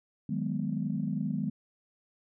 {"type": "chord", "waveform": "sine", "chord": "G# minor seventh", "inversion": "second", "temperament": "equal", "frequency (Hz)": [155.56, 185, 207.7, 246.9], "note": ["D#3", "F#3", "G#3", "B3"], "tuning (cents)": [0, 0, 0, 0], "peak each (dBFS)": [-34, -35, -33, -35], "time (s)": [0.29, 1.5], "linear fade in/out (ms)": 5, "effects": ["tanh soft clip ceiling -18 dBFS"]}